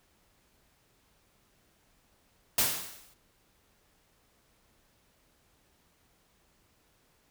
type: noise with exponential decay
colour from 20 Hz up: white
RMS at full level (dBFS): -23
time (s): 2.58-3.14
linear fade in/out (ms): 5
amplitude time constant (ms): 120
effects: pink hiss -68 dBFS RMS until 7.3 s